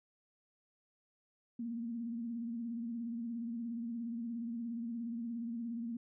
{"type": "tone with vibrato", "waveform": "sine", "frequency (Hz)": 233.1, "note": "A#3", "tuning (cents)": 0, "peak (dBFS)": -37, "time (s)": [1.59, 5.97], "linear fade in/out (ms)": 5, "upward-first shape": "sine", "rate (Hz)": 17, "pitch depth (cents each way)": 56, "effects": []}